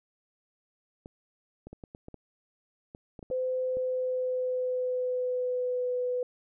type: clicks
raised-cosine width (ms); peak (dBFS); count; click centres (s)
2; -30; 12; 1.059 / 1.67 / 1.73 / 1.838 / 1.949 / 2.084 / 2.143 / 2.949 / 3.192 / 3.228 / 3.302 / 3.77
type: tone with pitch glide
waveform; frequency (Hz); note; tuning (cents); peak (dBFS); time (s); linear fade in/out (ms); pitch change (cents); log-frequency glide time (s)
sine; 512 to 497.4; C5 to B4; -38 to +12; -27; 3.31-6.23; 2; -50; 3.64-5.96
effects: none